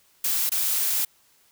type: noise with dropouts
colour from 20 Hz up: blue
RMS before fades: -24 dBFS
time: 0.24-1.05 s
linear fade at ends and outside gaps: 5 ms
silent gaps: 0.494-0.517 s
effects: white hiss -61 dBFS RMS until 1.51 s